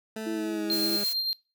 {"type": "tone with pitch glide", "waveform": "20% pulse", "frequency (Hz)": [219.3, 203.4], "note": ["A3", "G#3"], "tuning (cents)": [-6, -36], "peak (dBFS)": -28, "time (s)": [0.16, 1.04], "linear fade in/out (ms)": 5, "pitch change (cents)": -130, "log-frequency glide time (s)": [0.34, 0.81]}
{"type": "tone with vibrato", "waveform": "sine", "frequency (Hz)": 325.5, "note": "E4", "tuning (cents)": -22, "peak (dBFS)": -29, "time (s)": [0.26, 0.97], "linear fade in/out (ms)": 10, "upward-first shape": "sine", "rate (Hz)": 4.9, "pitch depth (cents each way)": 26}
{"type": "tone with tremolo", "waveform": "triangle", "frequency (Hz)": 4186, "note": "C8", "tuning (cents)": 0, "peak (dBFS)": -23, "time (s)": [0.7, 1.33], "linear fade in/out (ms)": 0, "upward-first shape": "sine", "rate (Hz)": 8.8, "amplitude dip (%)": 40}
{"type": "noise", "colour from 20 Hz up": "blue", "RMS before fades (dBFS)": -35, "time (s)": [0.71, 1.14], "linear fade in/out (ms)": 20}
{"effects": ["noise-tail reverb RT60 0.3 s tail -22 dB re dry"]}